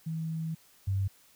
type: tone pair in turn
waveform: sine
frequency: 161.2 / 97.22 Hz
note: E3 / G2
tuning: -38 / -14 cents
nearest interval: major sixth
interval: 876 cents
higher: first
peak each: -31 / -26 dBFS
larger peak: second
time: 0.06-0.55 / 0.87-1.08 s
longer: first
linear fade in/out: 10 ms
effects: white hiss -61 dBFS RMS until 1.35 s